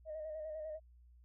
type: tone with vibrato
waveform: sine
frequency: 622.3 Hz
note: D#5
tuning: in tune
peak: -40 dBFS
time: 0.05-0.8 s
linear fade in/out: 50 ms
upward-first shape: square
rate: 10 Hz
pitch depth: 34 cents each way
effects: tanh soft clip ceiling -36 dBFS + added 60 Hz sine -59 dBFS peak until 1.24 s